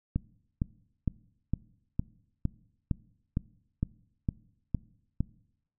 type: click train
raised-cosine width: 5 ms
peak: -15 dBFS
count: 12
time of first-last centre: 0.16-5.206 s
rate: 2.18 Hz
effects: noise-tail reverb RT60 0.8 s tail -22 dB re dry